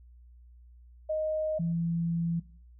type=tone pair in turn; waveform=sine; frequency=622.3 / 168.1 Hz; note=D#5 / E3; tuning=0 / +34 cents; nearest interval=octave + major seventh; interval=2266 cents; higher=first; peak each=-27 dBFS; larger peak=neither; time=1.09-1.59 / 1.59-2.4 s; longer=second; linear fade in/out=10 ms; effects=noise-tail reverb RT60 0.5 s tail -19 dB re dry + added 60 Hz sine -51 dBFS peak until 2.79 s